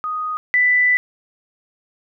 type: tone pair in turn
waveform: sine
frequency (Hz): 1244.5 / 1986.6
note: D#6 / B6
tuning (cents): 0 / +10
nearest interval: minor sixth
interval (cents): 810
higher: second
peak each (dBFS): -21 / -12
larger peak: second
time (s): 0.04-0.37 / 0.54-0.97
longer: second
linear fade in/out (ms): 0
effects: none